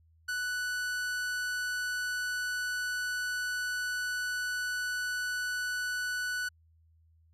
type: tone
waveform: 45% pulse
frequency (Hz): 1484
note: F#6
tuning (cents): +5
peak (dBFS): -31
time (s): 0.28-6.49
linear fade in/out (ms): 10
effects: added 81 Hz sine -61 dBFS peak until 7.33 s + low-pass 11000 Hz 12 dB/octave